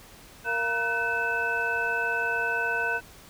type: tone cluster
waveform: sine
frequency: 464.4 / 692 / 945 / 1511 / 2619 Hz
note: A#4 / F5 / A#5 / F#6 / E7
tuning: -7 / -16 / +23 / +36 / -12 cents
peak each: -34 / -35 / -34 / -26 / -34 dBFS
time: 0.44-3.01 s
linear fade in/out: 50 ms
effects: pink hiss -50 dBFS RMS until 3.29 s